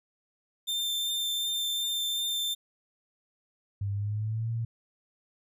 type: tone with vibrato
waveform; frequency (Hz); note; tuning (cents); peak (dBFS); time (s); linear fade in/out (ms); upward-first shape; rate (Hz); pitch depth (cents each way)
40% pulse; 3580; A7; +29; -27; 0.67-2.55; 20; sine; 2.7; 9
type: tone with pitch glide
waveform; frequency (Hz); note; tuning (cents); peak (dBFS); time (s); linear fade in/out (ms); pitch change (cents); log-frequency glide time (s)
sine; 100 to 114.87; G2 to A#2; +35 to -25; -28; 3.81-4.65; 5; +240; 3.92-4.5
effects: none